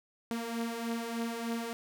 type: beating tone pair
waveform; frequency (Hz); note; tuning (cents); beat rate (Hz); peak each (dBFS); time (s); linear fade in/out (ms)
sawtooth; 229.1 / 232.4; A#3 / A#3; -30 / -5; 3.3; -35 / -31; 0.31-1.73; 0
effects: none